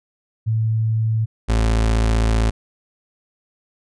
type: tone pair in turn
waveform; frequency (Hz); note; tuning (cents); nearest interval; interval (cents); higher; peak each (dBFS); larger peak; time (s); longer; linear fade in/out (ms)
sine / 35% pulse; 111 / 55.5; A2 / A1; +16 / +16; octave; 1200; first; -16 / -13; second; 0.46-1.26 / 1.48-2.51; second; 20
effects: resampled to 22050 Hz